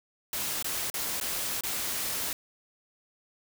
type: noise with dropouts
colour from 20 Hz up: white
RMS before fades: -32 dBFS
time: 0.33-2.33 s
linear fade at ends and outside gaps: 2 ms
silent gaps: 0.626-0.644 / 0.901-0.94 / 1.201-1.211 / 1.609-1.635 s
effects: none